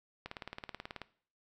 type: click train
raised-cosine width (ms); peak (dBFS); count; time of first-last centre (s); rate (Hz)
0.3; -25; 15; 0.26-1.017; 18.5
effects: noise-tail reverb RT60 0.5 s tail -18 dB re dry